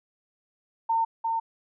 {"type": "tone with echo", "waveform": "sine", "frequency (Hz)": 908, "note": "A#5", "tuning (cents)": -46, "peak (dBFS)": -21, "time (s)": [0.89, 1.05], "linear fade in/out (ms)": 10, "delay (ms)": 350, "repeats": 1, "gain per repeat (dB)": -3, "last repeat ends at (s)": 1.4, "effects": []}